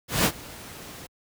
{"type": "noise with ADSR envelope", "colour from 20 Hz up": "pink", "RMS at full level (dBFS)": -19, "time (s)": [0.08, 1.07], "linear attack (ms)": 170, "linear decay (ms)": 62, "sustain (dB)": -22, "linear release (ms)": 12, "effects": ["high-pass 60 Hz 12 dB/octave"]}